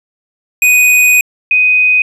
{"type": "tone pair in turn", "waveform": ["square", "sine"], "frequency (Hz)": [2489, 2500], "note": ["D#7", "D#7"], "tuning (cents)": [0, 8], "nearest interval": "unison", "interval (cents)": 8, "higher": "second", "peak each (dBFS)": -6, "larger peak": "neither", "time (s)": [[0.62, 1.21], [1.51, 2.02]], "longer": "first", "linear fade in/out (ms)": 2, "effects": ["resampled to 32000 Hz"]}